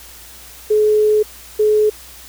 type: tone bursts at uneven times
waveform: sine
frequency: 425.8 Hz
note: G#4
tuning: 43 cents sharp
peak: -10 dBFS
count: 2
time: 0.7-1.23 / 1.59-1.9 s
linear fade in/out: 10 ms
effects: added 60 Hz sine -45 dBFS peak until 2.28 s + white hiss -39 dBFS RMS until 2.28 s